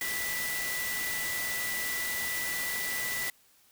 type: tone in noise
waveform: sine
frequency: 1975.5 Hz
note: B6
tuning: in tune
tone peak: -33 dBFS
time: 0.01-3.3 s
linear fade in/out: 2 ms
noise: white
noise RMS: -35 dBFS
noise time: 0.01-3.3 s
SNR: -1 dB
effects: white hiss -63 dBFS RMS until 3.71 s